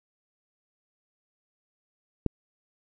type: click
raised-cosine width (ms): 3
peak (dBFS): -11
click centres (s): 2.263
effects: none